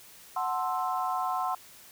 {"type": "chord", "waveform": "sine", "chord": "F# half-diminished seventh", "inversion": "none", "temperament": "equal", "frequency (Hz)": [740, 880, 1046.5, 1318.5], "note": ["F#5", "A5", "C6", "E6"], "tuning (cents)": [0, 0, 0, 0], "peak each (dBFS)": [-31, -37, -31, -36], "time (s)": [0.36, 1.55], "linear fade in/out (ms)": 5, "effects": ["white hiss -52 dBFS RMS until 1.91 s"]}